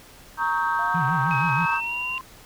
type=chord; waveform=sine; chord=Eb dominant seventh; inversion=second; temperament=equal with one note detuned; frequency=932.3 / 1108.7 / 1273.6 / 1568 Hz; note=Bb5 / Db6 / Eb6 / G6; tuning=0 / 0 / +40 / 0 cents; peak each=-24 / -27 / -28 / -26 dBFS; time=0.37-1.81 s; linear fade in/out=50 ms
type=exponential sweep; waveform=sine; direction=up; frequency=690 to 1047 Hz; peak=-33 dBFS; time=0.79-2.21 s; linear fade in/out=0 ms
type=tone with vibrato; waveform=sine; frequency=150 Hz; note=D3; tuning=37 cents sharp; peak=-23 dBFS; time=0.94-1.66 s; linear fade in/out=10 ms; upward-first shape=sine; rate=6.3 Hz; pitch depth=250 cents each way
type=tone with pitch glide; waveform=sine; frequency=2549 to 2764 Hz; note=D#7 to F7; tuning=+41 to -19 cents; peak=-26 dBFS; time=1.31-2.18 s; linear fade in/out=0 ms; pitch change=+140 cents; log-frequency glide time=1.6-1.92 s
effects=tanh soft clip ceiling -12 dBFS + pink hiss -48 dBFS RMS until 2.45 s

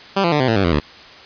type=tone with pitch steps; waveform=10% pulse; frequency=196 / 170.63 / 148.54 / 129.31 / 112.57 / 98 / 85.31 / 74.27 Hz; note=G3 / F3 / D3 / C3 / A2 / G2 / F2 / D2; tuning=0 / -40 / +20 / -20 / +40 / 0 / -40 / +20 cents; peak=-6 dBFS; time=0.16-0.8 s; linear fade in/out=10 ms; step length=80 ms; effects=white hiss -40 dBFS RMS until 1.25 s + resampled to 11025 Hz

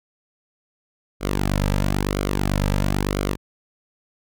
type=tone with flanger; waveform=sawtooth; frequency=49 Hz; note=G1; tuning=in tune; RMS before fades=-22 dBFS; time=1.2-3.37 s; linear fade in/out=50 ms; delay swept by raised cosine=1.1 to 2.8 ms; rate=1 Hz; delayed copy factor=-0.7; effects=none

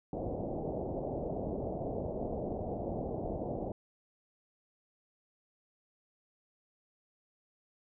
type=low-pass noise; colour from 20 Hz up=white; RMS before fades=-37 dBFS; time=0.13-3.72 s; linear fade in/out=2 ms; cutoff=710 Hz; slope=48 dB/octave; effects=none

